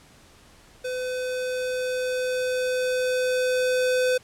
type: tone with level ramp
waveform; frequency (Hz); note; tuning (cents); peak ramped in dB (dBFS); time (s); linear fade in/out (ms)
square; 506; B4; +42; -28 to -20; 0.84-4.18; 10
effects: pink hiss -53 dBFS RMS until 4.23 s + low-pass 10000 Hz 12 dB/octave